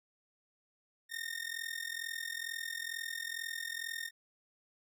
sawtooth tone with amplitude modulation, 1832 Hz, A#6, 31 cents flat, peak -31 dBFS, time 1.09-4.11 s, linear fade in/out 50 ms, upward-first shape sine, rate 42.2 Hz, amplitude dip 85%, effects none

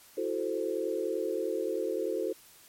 sine chord, F# half-diminished seventh, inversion third, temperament equal, 329.6 / 370 / 440 / 523.3 Hz, E4 / F#4 / A4 / C5, 0 / 0 / 0 / 0 cents, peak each -36 / -34 / -33 / -35 dBFS, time 0.17-2.33 s, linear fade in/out 10 ms, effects white hiss -56 dBFS RMS until 2.68 s + MP3 64 kbps

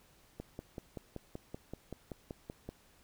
click train, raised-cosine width 2 ms, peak -28 dBFS, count 13, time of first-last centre 0.4-2.69 s, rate 5.24 Hz, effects pink hiss -65 dBFS RMS until 3.03 s

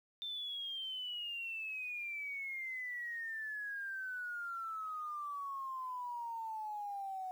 sine exponential sweep, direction down, 3584 to 740 Hz, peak -39 dBFS, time 0.22-7.31 s, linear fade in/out 0 ms, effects 11-bit

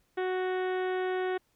harmonic tone, 370 Hz, F#4, in tune, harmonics 1 / 2 / 3 / 4 / 5 / 6 / 7 / 8 / 9 / 10, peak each -29 / -36 / -44 / -41 / -42 / -49 / -54 / -54 / -53 / -57 dBFS, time 0.17-1.38 s, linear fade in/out 10 ms, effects pink hiss -72 dBFS RMS until 1.55 s

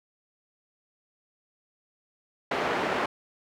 pink band-pass noise, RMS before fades -28 dBFS, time 2.51-3.06 s, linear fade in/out 5 ms, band 330 to 1900 Hz, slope 12 dB/octave, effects none

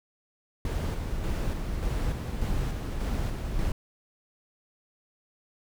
brown noise with tremolo, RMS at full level -28 dBFS, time 0.65-3.72 s, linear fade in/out 2 ms, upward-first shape square, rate 1.7 Hz, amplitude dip 35%, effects none

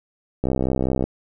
click train, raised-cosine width 2 ms, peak -8 dBFS, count 40, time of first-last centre 0.44-1.04 s, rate 65 Hz, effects none

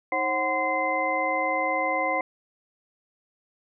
sine tone cluster, 315.4 / 536 / 744 / 1028 / 2070 Hz, D#4 / C5 / F#5 / C6 / C7, +24 / +42 / +9 / -31 / -19 cents, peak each -35 / -29 / -28 / -29 / -28 dBFS, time 0.12-2.21 s, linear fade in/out 2 ms, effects none

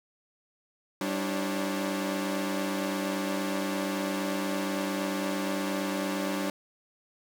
sawtooth tone cluster, 193.9 / 292.9 / 321.6 / 542 Hz, G3 / D4 / E4 / C#5, -19 / -5 / -43 / -39 cents, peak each -29 / -28 / -36 / -33 dBFS, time 1.01-6.5 s, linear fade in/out 2 ms, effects none

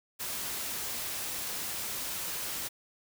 white noise, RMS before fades -36 dBFS, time 0.19-2.69 s, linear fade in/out 20 ms, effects none

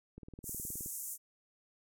click train, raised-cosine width 3 ms, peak -35 dBFS, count 14, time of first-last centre 0.18-0.861 s, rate 19.1 Hz
white band-pass noise, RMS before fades -42 dBFS, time 0.43-1.18 s, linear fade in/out 50 ms, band 6500 to 15000 Hz, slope 48 dB/octave
effects none

